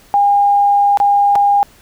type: tone with dropouts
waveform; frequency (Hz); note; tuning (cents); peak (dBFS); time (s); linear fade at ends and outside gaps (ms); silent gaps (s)
sine; 810; G#5; -43; -8; 0.14-1.63; 0; 0.973-1.001 / 1.354-1.358
effects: pink hiss -46 dBFS RMS until 1.81 s